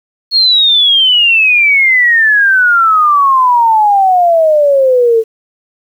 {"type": "exponential sweep", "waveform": "sine", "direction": "down", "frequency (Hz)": [4343, 440], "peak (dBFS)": -5, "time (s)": [0.31, 5.24], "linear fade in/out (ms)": 50, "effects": ["7-bit"]}